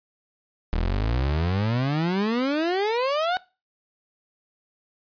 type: exponential sweep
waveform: 30% pulse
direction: up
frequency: 38 to 753 Hz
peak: -19 dBFS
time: 0.73-3.37 s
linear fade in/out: 0 ms
effects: noise-tail reverb RT60 0.3 s tail -21 dB re dry + resampled to 11025 Hz